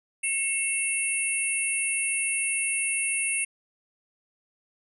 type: tone cluster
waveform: sine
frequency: 2197 / 2683 / 9000 / 10350 Hz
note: C#7 / E7 / C#9 / E9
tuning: -16 / +30 / +25 / -33 cents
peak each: -32 / -29 / -29 / -31 dBFS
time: 0.23-3.45 s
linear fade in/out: 10 ms
effects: none